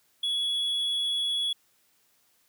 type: tone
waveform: triangle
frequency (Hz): 3373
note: G#7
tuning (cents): +26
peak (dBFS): -24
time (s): 0.23-1.53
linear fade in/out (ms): 5
effects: white hiss -67 dBFS RMS until 2.48 s + high-pass 60 Hz 12 dB/octave